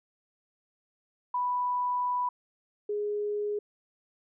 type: tone pair in turn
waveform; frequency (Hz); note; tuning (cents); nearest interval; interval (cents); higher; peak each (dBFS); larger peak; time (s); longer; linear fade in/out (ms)
sine; 987.8 / 415.3; B5 / G#4; 0 / 0; octave + minor third; 1500; first; -26 / -28; first; 1.34-2.29 / 2.89-3.59; first; 5
effects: none